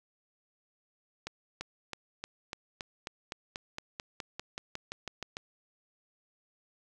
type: accelerating click train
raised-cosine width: 0.2 ms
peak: -20 dBFS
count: 19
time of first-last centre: 1.27-5.369 s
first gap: 340 ms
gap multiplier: 0.95
effects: none